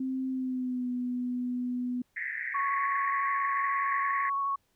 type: tone with pitch glide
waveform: sine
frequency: 261.6 to 247.6 Hz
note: C4 to B3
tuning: 0 to +5 cents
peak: -29 dBFS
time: 0-2.02 s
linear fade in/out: 5 ms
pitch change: -95 cents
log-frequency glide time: 0.29-0.89 s
type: band-pass noise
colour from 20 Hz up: white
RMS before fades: -35 dBFS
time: 2.16-4.3 s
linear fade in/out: 10 ms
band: 1700 to 2100 Hz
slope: 96 dB/octave
type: tone with vibrato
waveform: sine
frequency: 1108.7 Hz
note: C#6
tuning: in tune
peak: -27 dBFS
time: 2.54-4.56 s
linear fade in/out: 10 ms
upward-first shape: sine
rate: 12 Hz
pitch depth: 12 cents each way
effects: pink hiss -73 dBFS RMS until 4.75 s